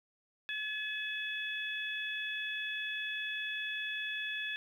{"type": "harmonic tone", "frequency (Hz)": 855, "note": "A5", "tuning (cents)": -50, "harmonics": [2, 3, 4], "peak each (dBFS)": [-38, -40, -41], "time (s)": [0.49, 4.56], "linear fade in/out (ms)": 0, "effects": ["11-bit"]}